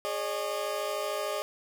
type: chord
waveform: 30% pulse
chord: Ab suspended fourth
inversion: none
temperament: equal with one note detuned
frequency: 415.3 / 554.4 / 607.7 Hz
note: Ab4 / Db5 / Eb5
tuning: 0 / 0 / -41 cents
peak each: -34 / -34 / -30 dBFS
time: 0.05-1.42 s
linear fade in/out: 0 ms
effects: none